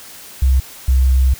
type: tone pair in turn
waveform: sine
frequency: 65.41 / 64.88 Hz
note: C2 / C2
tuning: 0 / -14 cents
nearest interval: unison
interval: 14 cents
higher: first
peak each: -9 dBFS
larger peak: neither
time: 0.42-0.6 / 0.88-1.34 s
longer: second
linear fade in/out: 5 ms
effects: white hiss -37 dBFS RMS until 1.39 s